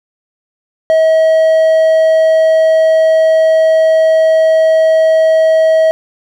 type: tone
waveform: triangle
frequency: 640 Hz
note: D#5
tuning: 49 cents sharp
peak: -4 dBFS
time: 0.9-5.91 s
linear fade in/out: 0 ms
effects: none